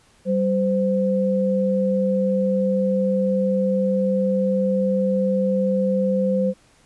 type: tone pair together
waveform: sine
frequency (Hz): 193.28 / 516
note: G3 / C5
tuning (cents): -24 / -24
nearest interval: octave + perfect fourth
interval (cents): 1700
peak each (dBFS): -20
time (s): 0.25-6.54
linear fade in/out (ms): 50
effects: pink hiss -56 dBFS RMS until 6.85 s + resampled to 24000 Hz